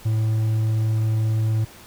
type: tone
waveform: triangle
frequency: 110 Hz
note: A2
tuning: in tune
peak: -16 dBFS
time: 0.05-1.65 s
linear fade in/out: 10 ms
effects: pink hiss -45 dBFS RMS until 1.86 s